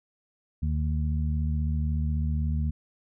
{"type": "harmonic tone", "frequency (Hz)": 76.2, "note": "D#2", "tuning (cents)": -36, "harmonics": [1, 2, 3], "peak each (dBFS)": [-25, -31, -35], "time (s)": [0.62, 2.71], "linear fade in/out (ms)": 10, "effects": []}